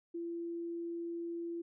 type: tone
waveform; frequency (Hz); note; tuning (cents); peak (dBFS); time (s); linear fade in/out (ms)
sine; 339.2; E4; +50; -37; 0.14-1.62; 10
effects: none